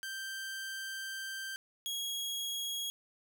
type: tone pair in turn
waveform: sawtooth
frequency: 1568 / 3309 Hz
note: G6 / G#7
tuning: 0 / -7 cents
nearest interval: octave + minor second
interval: 1293 cents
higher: second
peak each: -35 / -32 dBFS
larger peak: second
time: 0.03-1.56 / 1.86-2.9 s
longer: first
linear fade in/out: 0 ms
effects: none